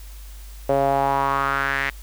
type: tone with band-pass filter sweep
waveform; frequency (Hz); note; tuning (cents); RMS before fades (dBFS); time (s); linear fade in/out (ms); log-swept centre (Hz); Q
sawtooth; 137.9; C#3; -9; -21; 0.69-1.9; 5; 570 to 2000; 4
effects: added 50 Hz sine -36 dBFS peak until 2.02 s + white hiss -48 dBFS RMS until 2.02 s